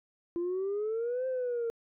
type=exponential two-way sweep; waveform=sine; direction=up then down; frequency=339.1 to 523.3 to 457.5 Hz; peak=-28 dBFS; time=0.36-1.7 s; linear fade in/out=0 ms; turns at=1.27 s; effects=tanh soft clip ceiling -27 dBFS